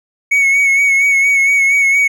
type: tone with vibrato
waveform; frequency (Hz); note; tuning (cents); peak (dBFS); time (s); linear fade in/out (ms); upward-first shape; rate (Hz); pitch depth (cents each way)
triangle; 2217; C#7; 0; -7; 0.31-2.08; 10; sine; 4.3; 35
effects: none